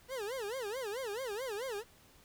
40% pulse tone with vibrato, 464.6 Hz, A#4, 6 cents flat, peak -36 dBFS, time 0.08-1.84 s, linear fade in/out 50 ms, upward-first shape sine, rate 4.6 Hz, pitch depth 260 cents each way, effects pink hiss -62 dBFS RMS until 2.24 s

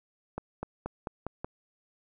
accelerating click train, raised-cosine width 1 ms, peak -20 dBFS, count 6, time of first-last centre 0.38-1.445 s, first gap 250 ms, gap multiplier 0.92, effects none

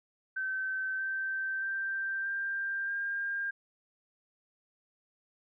sine tone with pitch steps, 1539 / 1555.1 / 1571.3 / 1587.8 / 1604.4 Hz, G6 / G6 / G6 / G6 / G6, -32 / -14 / +4 / +22 / +40 cents, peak -31 dBFS, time 0.36-3.51 s, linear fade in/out 10 ms, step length 630 ms, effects none

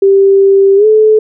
sine tone with pitch glide, 392 to 432.4 Hz, G4 to A4, 0 to -30 cents, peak -3 dBFS, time 0.02-1.19 s, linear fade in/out 5 ms, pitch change +170 cents, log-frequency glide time 0.76-0.86 s, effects none

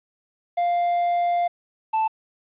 triangle tone pair in turn, 698.5 / 880.1 Hz, F5 / A5, 0 / 0 cents, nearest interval major third, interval 400 cents, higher second, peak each -17 dBFS, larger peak neither, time 0.57-1.48 / 1.93-2.08 s, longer first, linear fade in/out 10 ms, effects resampled to 8000 Hz + 9-bit

